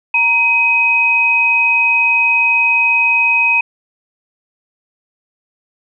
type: tone pair together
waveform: sine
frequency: 934.2 / 2523 Hz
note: A#5 / D#7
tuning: +3 / +23 cents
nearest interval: octave + perfect fourth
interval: 1720 cents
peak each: -19 / -10 dBFS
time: 0.14-3.61 s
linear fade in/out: 5 ms
effects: none